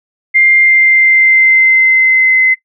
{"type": "tone with pitch glide", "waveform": "sine", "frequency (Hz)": [2100, 2051], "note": ["C7", "C7"], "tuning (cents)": [6, -35], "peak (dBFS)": -5, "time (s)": [0.34, 2.55], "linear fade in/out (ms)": 20, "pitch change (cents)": -41, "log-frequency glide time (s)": [0.61, 2.42], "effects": ["noise-tail reverb RT60 0.1 s tail -19 dB re dry"]}